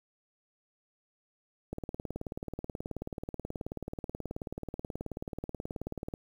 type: click train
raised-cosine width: 2 ms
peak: -23 dBFS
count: 83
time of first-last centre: 1.73-6.139 s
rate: 18.6 Hz
effects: 9-bit